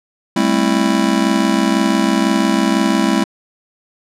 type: chord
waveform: square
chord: A minor seventh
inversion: third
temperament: just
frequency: 198 / 220 / 264 / 330 Hz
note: G3 / A3 / C4 / E4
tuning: +18 / 0 / +16 / +2 cents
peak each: -19 dBFS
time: 0.36-3.24 s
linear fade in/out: 5 ms
effects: low-pass 9000 Hz 12 dB/octave